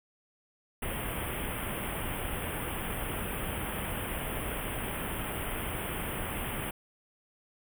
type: band-stop noise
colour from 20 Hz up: pink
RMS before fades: -35 dBFS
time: 0.82-6.71 s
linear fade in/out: 5 ms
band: 3300 to 8700 Hz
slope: 96 dB/octave
effects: none